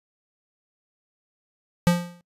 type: tone with exponential decay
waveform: square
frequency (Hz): 174.61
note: F3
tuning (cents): 0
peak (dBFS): -13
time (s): 1.87-2.21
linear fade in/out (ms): 0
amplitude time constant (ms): 72
effects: noise-tail reverb RT60 0.1 s tail -24 dB re dry + resampled to 32000 Hz